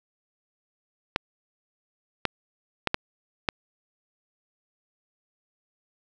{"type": "clicks", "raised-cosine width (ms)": 0.3, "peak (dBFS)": -6, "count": 5, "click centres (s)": [1.161, 2.253, 2.873, 2.944, 3.488], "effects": []}